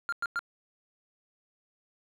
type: tone bursts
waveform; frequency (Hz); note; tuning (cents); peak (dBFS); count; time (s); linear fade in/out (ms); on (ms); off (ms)
triangle; 1396.9; F6; 0; -26; 3; 0.09-0.392; 0; 34; 100
effects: none